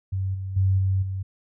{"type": "tone with level steps", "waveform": "sine", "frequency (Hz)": 95.5, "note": "G2", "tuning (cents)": -45, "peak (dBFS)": [-23, -28, -17, -19, -26], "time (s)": [0.12, 1.23], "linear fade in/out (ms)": 10, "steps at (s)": [0.34, 0.56, 0.78, 1.02], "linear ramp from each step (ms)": 10, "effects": []}